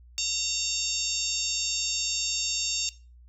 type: harmonic tone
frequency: 918 Hz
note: A#5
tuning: 27 cents flat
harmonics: 3 / 4 / 5 / 6 / 7 / 8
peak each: -34 / -34 / -34 / -34 / -34 / -34 dBFS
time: 0.18-2.89 s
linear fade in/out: 0 ms
effects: noise-tail reverb RT60 0.3 s tail -17 dB re dry + added 60 Hz sine -49 dBFS peak until 3.28 s